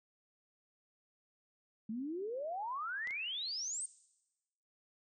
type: exponential sweep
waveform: sine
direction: up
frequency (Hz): 209.9 to 8870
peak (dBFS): -37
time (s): 1.89-3.86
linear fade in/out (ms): 5
type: clicks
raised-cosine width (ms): 0.2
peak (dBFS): -32 / -35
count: 2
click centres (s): 3.073 / 3.108
effects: noise-tail reverb RT60 1.0 s tail -19 dB re dry